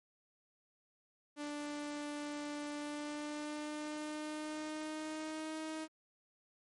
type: tone with pitch glide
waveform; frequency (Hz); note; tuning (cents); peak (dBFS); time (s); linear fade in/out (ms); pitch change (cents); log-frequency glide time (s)
sawtooth; 293.7 to 314.8; D4 to D#4; 0 to +20; -36; 1.36-5.88; 50; +120; 2.75-5.61
effects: MP3 48 kbps